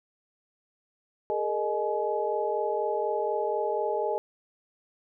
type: tone cluster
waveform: sine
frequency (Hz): 412.4 / 456.5 / 615 / 845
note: G#4 / A#4 / D#5 / G#5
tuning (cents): -12 / -36 / -20 / +30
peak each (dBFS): -31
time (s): 1.3-4.18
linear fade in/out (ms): 0
effects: none